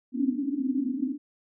pink band-pass noise, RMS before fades -28 dBFS, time 0.12-1.18 s, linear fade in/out 50 ms, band 250 to 290 Hz, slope 96 dB/octave, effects none

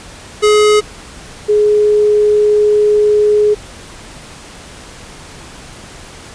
square / sine tone pair in turn, 421.6 / 419.6 Hz, G#4 / G#4, +26 / +18 cents, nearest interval unison, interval 8 cents, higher first, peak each -7 dBFS, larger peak neither, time 0.42-0.81 / 1.48-3.55 s, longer second, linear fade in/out 20 ms, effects pink hiss -34 dBFS RMS until 6.34 s + resampled to 22050 Hz

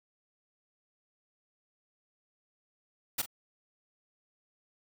white noise with echo, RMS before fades -30 dBFS, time 3.18-3.22 s, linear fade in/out 10 ms, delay 42 ms, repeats 1, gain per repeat -13 dB, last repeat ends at 3.262 s, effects none

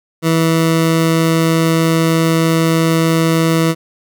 20% pulse tone, 163.2 Hz, E3, 17 cents flat, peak -6 dBFS, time 0.22-3.75 s, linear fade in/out 50 ms, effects none

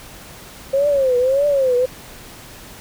sine tone with vibrato, 535 Hz, C5, 38 cents sharp, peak -13 dBFS, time 0.73-1.86 s, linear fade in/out 10 ms, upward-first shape triangle, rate 1.7 Hz, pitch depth 170 cents each way, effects pink hiss -39 dBFS RMS until 2.8 s

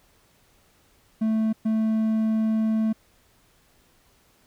triangle tone bursts at uneven times, 220 Hz, A3, in tune, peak -18 dBFS, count 2, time 1.21-1.53 / 1.65-2.93 s, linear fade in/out 10 ms, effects pink hiss -61 dBFS RMS until 4.46 s

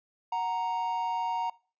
triangle tone pair together, 740 / 932.3 Hz, F#5 / A#5, 0 / 0 cents, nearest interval major third, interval 400 cents, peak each -32 / -27 dBFS, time 0.32-1.5 s, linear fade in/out 5 ms, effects noise-tail reverb RT60 0.4 s tail -23 dB re dry + resampled to 16000 Hz

